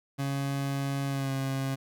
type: tone with pitch glide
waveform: 30% pulse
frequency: 138.59 to 134.8 Hz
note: C#3 to C#3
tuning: 0 to -48 cents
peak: -26 dBFS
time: 0.18-1.76 s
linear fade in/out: 20 ms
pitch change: -48 cents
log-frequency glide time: 1.08-1.32 s
effects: none